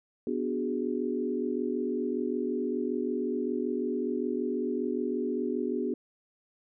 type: chord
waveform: sine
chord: G# half-diminished seventh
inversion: first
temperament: equal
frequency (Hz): 246.9 / 293.7 / 370 / 415.3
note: B3 / D4 / F#4 / G#4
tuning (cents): 0 / 0 / 0 / 0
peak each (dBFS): -32 / -35 / -33 / -34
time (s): 0.27-5.94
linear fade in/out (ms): 2
effects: none